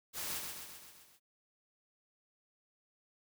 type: noise with echo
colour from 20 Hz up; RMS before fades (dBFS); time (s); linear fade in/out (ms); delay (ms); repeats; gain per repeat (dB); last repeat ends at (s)
white; -40; 0.13-0.42; 50; 130; 6; -4; 1.2
effects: none